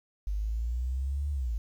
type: linear two-way sweep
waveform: sine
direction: up then down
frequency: 49 to 73.3 to 51.9 Hz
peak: -28 dBFS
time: 0.27-1.58 s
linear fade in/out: 0 ms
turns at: 1.31 s
effects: 10-bit